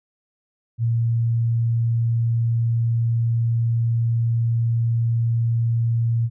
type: tone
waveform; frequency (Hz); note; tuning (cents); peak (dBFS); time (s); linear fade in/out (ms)
sine; 116; A#2; -8; -17; 0.78-6.3; 50
effects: none